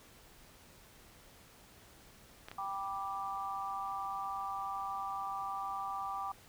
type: clicks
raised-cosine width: 0.3 ms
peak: -29 dBFS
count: 2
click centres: 2.485 / 2.515 s
type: chord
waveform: sine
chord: G major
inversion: none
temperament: just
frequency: 784 / 980 / 1176 Hz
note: G5 / B5 / D6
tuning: 0 / -14 / +2 cents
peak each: -40 / -44 / -39 dBFS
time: 2.58-6.32 s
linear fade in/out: 5 ms
effects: pink hiss -59 dBFS RMS until 6.48 s